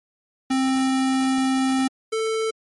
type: tone pair in turn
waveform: square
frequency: 263.6 / 443.3 Hz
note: C4 / A4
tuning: +13 / +13 cents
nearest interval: major sixth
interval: 900 cents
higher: second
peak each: -19 / -22 dBFS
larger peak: first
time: 0.5-1.88 / 2.12-2.51 s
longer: first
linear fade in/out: 10 ms
effects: MP3 48 kbps